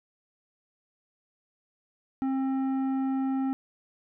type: tone with tanh clipping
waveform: triangle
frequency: 266.5 Hz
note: C4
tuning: 32 cents sharp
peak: -27 dBFS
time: 2.22-3.53 s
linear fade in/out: 0 ms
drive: 14 dB
effects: none